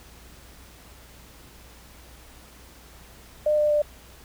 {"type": "tone with pitch steps", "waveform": "sine", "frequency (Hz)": [603, 598.5, 594], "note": ["D5", "D5", "D5"], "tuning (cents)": [46, 33, 20], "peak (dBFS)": -18, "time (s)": [3.46, 3.82], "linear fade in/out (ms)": 5, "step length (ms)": 120, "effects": ["added 60 Hz sine -50 dBFS peak until 4.24 s", "pink hiss -50 dBFS RMS until 4.24 s"]}